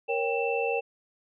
sine tone cluster, 467.3 / 550 / 790 / 2667 Hz, A#4 / C#5 / G5 / E7, +4 / -14 / +13 / +20 cents, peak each -28 / -32 / -32 / -32 dBFS, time 0.08-0.81 s, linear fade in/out 20 ms, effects none

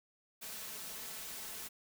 white noise with comb filter, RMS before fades -45 dBFS, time 0.41-1.69 s, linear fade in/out 20 ms, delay 4.6 ms, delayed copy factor +0.5, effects none

